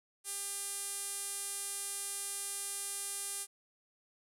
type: tone with band-pass filter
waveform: sawtooth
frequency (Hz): 400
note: G4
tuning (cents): +35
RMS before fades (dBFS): -40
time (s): 0.24-3.47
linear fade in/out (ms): 50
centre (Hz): 9500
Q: 3.3
effects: none